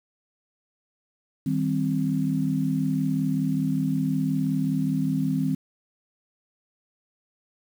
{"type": "chord", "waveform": "sine", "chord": "C minor", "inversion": "first", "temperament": "just", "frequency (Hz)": [156.98, 196.22, 261.6], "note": ["Eb3", "G3", "C4"], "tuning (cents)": [16, 2, 0], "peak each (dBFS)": [-26, -28, -25], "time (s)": [1.46, 5.55], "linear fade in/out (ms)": 5, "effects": ["8-bit"]}